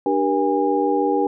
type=tone cluster; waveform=sine; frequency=294.9 / 390.9 / 477.5 / 816 Hz; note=D4 / G4 / A#4 / G#5; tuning=+7 / -5 / +42 / -31 cents; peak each=-22 dBFS; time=0.06-1.27 s; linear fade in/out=2 ms; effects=none